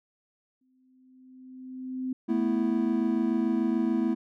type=tone with exponential growth; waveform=sine; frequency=257.8 Hz; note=C4; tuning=26 cents flat; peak=-27 dBFS; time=0.61-2.13 s; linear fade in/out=5 ms; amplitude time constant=330 ms
type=chord; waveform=triangle; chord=A suspended second; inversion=none; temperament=equal; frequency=220 / 246.9 / 329.6 Hz; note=A3 / B3 / E4; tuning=0 / 0 / 0 cents; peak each=-26 dBFS; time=2.28-4.15 s; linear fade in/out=20 ms
effects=none